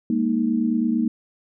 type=chord; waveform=sine; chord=Ab suspended second; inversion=none; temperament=equal with one note detuned; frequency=204.2 / 233.1 / 311.1 Hz; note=Ab3 / Bb3 / Eb4; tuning=-29 / 0 / 0 cents; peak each=-26 / -20 / -25 dBFS; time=0.1-1.08 s; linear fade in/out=2 ms; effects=none